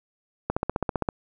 click train, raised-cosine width 1 ms, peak -10 dBFS, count 10, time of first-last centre 0.5-1.088 s, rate 15.3 Hz, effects none

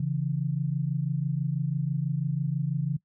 sine tone pair together, 137.91 / 164 Hz, C#3 / E3, -9 / -9 cents, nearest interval minor third, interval 300 cents, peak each -27 / -29 dBFS, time 0-2.97 s, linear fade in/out 5 ms, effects noise-tail reverb RT60 0.1 s tail -20 dB re dry

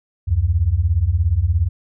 sine beating tone pair, 73.42 / 90.42 Hz, D2 / F#2, 0 / -39 cents, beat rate 17 Hz, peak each -18 / -16 dBFS, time 0.27-1.69 s, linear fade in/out 20 ms, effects none

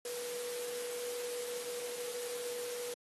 sine tone in noise, 486 Hz, B4, 28 cents flat, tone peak -39 dBFS, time 0.05-2.94 s, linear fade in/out 2 ms, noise white, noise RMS -44 dBFS, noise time 0.05-2.94 s, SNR +2 dB, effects high-pass 200 Hz 12 dB/octave + AAC 32 kbps

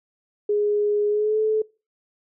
sine tone with pitch glide, 415.3 to 433.9 Hz, G#4 to A4, 0 to -24 cents, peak -18 dBFS, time 0.49-1.62 s, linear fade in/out 5 ms, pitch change +76 cents, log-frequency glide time 1.09-1.39 s, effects noise-tail reverb RT60 0.3 s tail -23 dB re dry

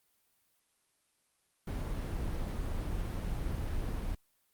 brown noise, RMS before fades -35 dBFS, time 1.67-4.15 s, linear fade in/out 5 ms, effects white hiss -74 dBFS RMS until 4.53 s + Opus 32 kbps

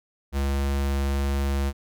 square tone, 69.3 Hz, C#2, in tune, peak -23 dBFS, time 0.32-1.73 s, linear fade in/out 50 ms, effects none

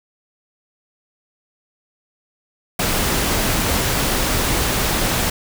pink noise, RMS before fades -19 dBFS, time 2.79-5.3 s, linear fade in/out 5 ms, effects none

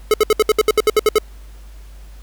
square tone bursts, 429.2 Hz, A4, 43 cents flat, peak -10 dBFS, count 12, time 0.11-1.184 s, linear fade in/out 2 ms, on 29 ms, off 66 ms, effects added 50 Hz sine -35 dBFS peak until 2.22 s + pink hiss -50 dBFS RMS until 2.22 s

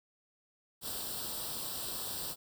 white noise with comb filter, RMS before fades -39 dBFS, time 0.81-2.36 s, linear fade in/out 50 ms, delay 0.23 ms, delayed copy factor +0.75, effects none

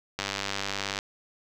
click train, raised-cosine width 0.2 ms, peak -12 dBFS, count 80, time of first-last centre 0.19-0.989 s, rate 98.9 Hz, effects none

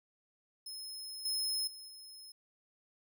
sawtooth tone with level steps, 5170 Hz, E8, 34 cents flat, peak -40 / -30 / -45 / -47 dBFS, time 0.66-2.32 s, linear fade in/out 5 ms, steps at 1.25 / 1.67 / 1.88 s, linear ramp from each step 5 ms, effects none

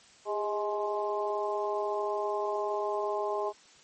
harmonic tone with a mistuned harmonic, 210.2 Hz, G#3, 21 cents sharp, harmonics 2 / 3 / 4 / 5, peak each -32 / -34 / -35 / -36 dBFS, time 0.25-3.53 s, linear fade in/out 50 ms, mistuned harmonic 2, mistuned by -45 cents, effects white hiss -57 dBFS RMS until 3.83 s + MP3 32 kbps

